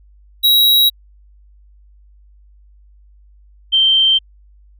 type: tone pair in turn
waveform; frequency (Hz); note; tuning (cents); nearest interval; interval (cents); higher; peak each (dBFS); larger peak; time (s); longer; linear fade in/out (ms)
square / sine; 3854 / 3132; B7 / G7; -43 / -2; major third; 359; first; -9; neither; 0.43-0.9 / 3.72-4.19; neither; 20
effects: added 50 Hz sine -44 dBFS peak until 4.79 s